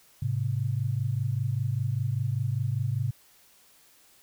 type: tone pair together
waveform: sine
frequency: 107 / 132.07 Hz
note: A2 / C3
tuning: -48 / +17 cents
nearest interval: major third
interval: 365 cents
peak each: -28 dBFS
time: 0.22-3.11 s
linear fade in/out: 5 ms
effects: white hiss -59 dBFS RMS until 4.22 s